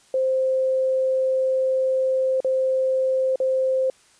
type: tone with dropouts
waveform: sine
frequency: 523.3 Hz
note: C5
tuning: in tune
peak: -18 dBFS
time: 0.14-3.9 s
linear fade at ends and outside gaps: 2 ms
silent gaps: 2.404-2.446 / 3.358-3.401 s
effects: white hiss -56 dBFS RMS until 4.19 s + resampled to 22050 Hz